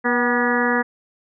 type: harmonic tone with a mistuned harmonic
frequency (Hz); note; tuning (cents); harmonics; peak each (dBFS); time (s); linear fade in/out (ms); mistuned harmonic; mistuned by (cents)
241.9; B3; -36; 1 / 2 / 3 / 4 / 5 / 6 / 7 / 8; -22 / -23 / -28 / -26 / -27 / -28 / -23 / -26; 0.04-0.83; 20; 3; +62
effects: none